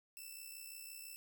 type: tone with amplitude modulation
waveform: 5% pulse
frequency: 2655 Hz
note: E7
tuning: 12 cents sharp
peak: -37 dBFS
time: 0.17-1.16 s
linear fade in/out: 0 ms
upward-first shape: sine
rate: 65.9 Hz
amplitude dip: 55%
effects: none